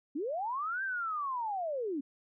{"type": "linear two-way sweep", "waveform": "sine", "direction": "up then down", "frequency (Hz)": [259.2, 1599, 259.2], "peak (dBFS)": -32, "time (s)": [0.15, 2.01], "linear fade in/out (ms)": 10, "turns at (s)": 0.83, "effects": []}